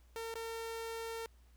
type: tone with dropouts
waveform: sawtooth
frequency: 454.9 Hz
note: A#4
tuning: 42 cents flat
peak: -36 dBFS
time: 0.16-1.26 s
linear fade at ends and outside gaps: 0 ms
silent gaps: 0.34-0.355 s
effects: added 60 Hz sine -60 dBFS peak until 1.56 s + pink hiss -72 dBFS RMS until 1.56 s